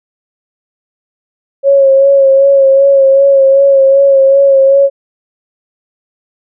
sine tone with vibrato, 547 Hz, C#5, 23 cents flat, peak -3 dBFS, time 1.63-4.9 s, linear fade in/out 50 ms, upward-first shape sine, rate 2.6 Hz, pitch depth 29 cents each way, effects none

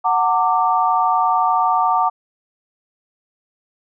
sine chord, Gb augmented, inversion none, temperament equal with one note detuned, 740 / 908.4 / 1174.7 Hz, Gb5 / Bb5 / D6, 0 / -45 / 0 cents, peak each -18 dBFS, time 0.04-2.1 s, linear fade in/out 20 ms, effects none

